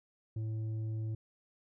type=tone with tanh clipping; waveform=sine; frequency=110 Hz; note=A2; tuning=in tune; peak=-35 dBFS; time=0.36-1.15 s; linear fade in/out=5 ms; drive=6 dB; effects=none